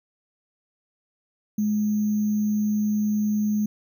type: tone with sample-and-hold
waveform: sine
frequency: 210.4 Hz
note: G#3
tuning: 23 cents sharp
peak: -20 dBFS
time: 1.58-3.66 s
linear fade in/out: 5 ms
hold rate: 6300 Hz
effects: none